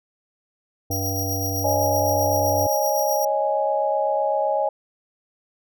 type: harmonic tone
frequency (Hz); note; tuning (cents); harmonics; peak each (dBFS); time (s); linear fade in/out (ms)
96.6; G2; -25; 1 / 3 / 5 / 7 / 8; -26 / -31 / -33 / -34 / -35; 0.9-2.67; 5
type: tone with tremolo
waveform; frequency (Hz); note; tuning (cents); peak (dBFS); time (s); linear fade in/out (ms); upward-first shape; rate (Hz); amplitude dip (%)
15% pulse; 5710; F8; +37; -19; 0.91-3.25; 5; triangle; 7.8; 55
type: chord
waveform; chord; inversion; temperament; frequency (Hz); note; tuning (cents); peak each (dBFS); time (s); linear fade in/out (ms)
sine; C# suspended second; none; equal; 554.4 / 622.3 / 830.6; C#5 / D#5 / G#5; 0 / 0 / 0; -24 / -23 / -23; 1.64-4.69; 5
effects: none